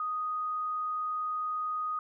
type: tone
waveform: sine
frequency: 1244.5 Hz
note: D#6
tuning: in tune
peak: -30 dBFS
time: 0-1.99 s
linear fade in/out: 2 ms
effects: none